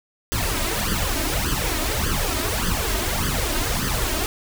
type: noise with flanger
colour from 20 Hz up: pink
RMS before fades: -23 dBFS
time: 0.32-4.26 s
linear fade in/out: 0 ms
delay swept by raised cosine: 0.63 to 3.23 ms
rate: 1.7 Hz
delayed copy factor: +0.8
effects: none